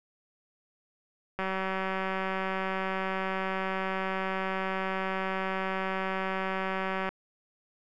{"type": "click train", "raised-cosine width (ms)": 0.5, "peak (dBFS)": -17, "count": 1084, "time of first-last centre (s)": [1.39, 7.09], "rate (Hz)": 190, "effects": []}